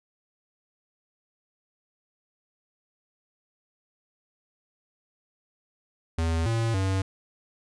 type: tone with pitch steps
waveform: square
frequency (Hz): 82.1 / 114.3 / 95.7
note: E2 / A#2 / G2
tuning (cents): -6 / -34 / -41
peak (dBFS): -24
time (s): 6.18-7.02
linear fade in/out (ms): 5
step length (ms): 280
effects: resampled to 22050 Hz + 11-bit